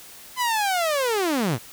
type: linear sweep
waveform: sawtooth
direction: down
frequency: 1024 to 97.3 Hz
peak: -17 dBFS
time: 0.36-1.59 s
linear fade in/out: 50 ms
effects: white hiss -44 dBFS RMS until 1.72 s